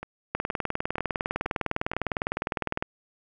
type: two click trains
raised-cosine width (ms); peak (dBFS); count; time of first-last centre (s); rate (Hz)
0.5; -20 / -11; 5 / 50; 0.03-1.935 / 0.35-2.825; 2.1 / 19.8
effects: none